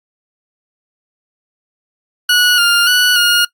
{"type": "tone with pitch steps", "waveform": "20% pulse", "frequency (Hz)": [1463, 1405, 1475, 1428], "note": ["F#6", "F6", "F#6", "F6"], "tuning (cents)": [-20, 10, -6, 38], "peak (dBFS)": -4, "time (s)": [2.29, 3.45], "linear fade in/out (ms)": 5, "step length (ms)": 290, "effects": ["noise-tail reverb RT60 0.1 s tail -21 dB re dry", "Opus 48 kbps"]}